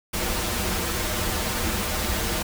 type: noise with comb filter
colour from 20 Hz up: pink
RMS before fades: -26 dBFS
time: 0.13-2.43 s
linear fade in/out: 10 ms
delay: 7.2 ms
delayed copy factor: -0.85
effects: none